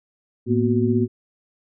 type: tone cluster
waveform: sine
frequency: 110.5 / 232.3 / 248 / 370 Hz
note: A2 / A#3 / B3 / F#4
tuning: +8 / -6 / +7 / 0 cents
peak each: -22 dBFS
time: 0.46-1.08 s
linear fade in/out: 50 ms
effects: none